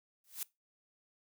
blue noise with exponential growth, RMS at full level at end -35 dBFS, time 0.24-0.43 s, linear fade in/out 2 ms, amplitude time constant 41 ms, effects noise-tail reverb RT60 0.2 s tail -21 dB re dry

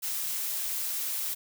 blue noise, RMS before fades -32 dBFS, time 0.02-1.35 s, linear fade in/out 20 ms, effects none

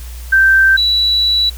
sine tone pair in turn, 1562 / 3936 Hz, G6 / B7, -7 / -7 cents, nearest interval octave + major third, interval 1600 cents, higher second, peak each -6 / -10 dBFS, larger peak first, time 0.32-0.77 / 0.77-1.5 s, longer second, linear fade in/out 10 ms, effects added 60 Hz sine -26 dBFS peak until 1.57 s + white hiss -38 dBFS RMS until 1.57 s

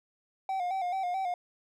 triangle tone with vibrato, 740 Hz, F#5, in tune, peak -27 dBFS, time 0.49-1.34 s, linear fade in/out 2 ms, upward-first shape square, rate 4.6 Hz, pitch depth 65 cents each way, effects none

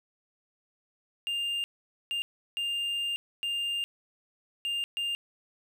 triangle tone bursts at uneven times, 2803 Hz, F7, 6 cents sharp, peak -27 dBFS, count 6, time 1.27-1.64 / 2.11-2.22 / 2.57-3.16 / 3.43-3.84 / 4.65-4.84 / 4.97-5.15 s, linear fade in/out 0 ms, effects none

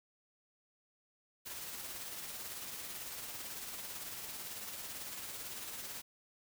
white noise with tremolo, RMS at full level -43 dBFS, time 1.45-6.02 s, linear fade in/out 20 ms, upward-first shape triangle, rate 18 Hz, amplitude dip 40%, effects none

